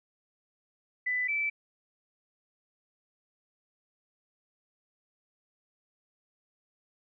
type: tone pair in turn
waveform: sine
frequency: 1995 / 2319 Hz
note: B6 / D7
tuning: +17 / -22 cents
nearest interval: minor third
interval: 261 cents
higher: second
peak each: -27 dBFS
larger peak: neither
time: 1.06-1.28 / 1.28-1.5 s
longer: neither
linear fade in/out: 10 ms
effects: none